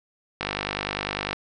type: click train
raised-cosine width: 0.3 ms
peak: -9 dBFS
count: 47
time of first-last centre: 0.41-1.33 s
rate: 50 Hz
effects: none